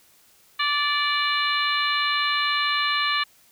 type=harmonic tone with a mistuned harmonic; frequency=583 Hz; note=D5; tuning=13 cents flat; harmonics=2 / 3 / 4 / 5 / 6 / 7; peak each=-25 / -27 / -28 / -29 / -30 / -30 dBFS; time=0.59-3.24 s; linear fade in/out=10 ms; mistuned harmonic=6; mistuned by=+34 cents; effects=white hiss -57 dBFS RMS until 3.51 s